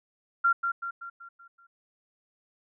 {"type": "tone with echo", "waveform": "sine", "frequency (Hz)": 1381, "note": "F6", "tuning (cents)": -20, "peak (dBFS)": -19, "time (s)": [0.44, 0.53], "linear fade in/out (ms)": 10, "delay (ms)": 190, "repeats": 6, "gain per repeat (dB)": -6, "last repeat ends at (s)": 1.67, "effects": []}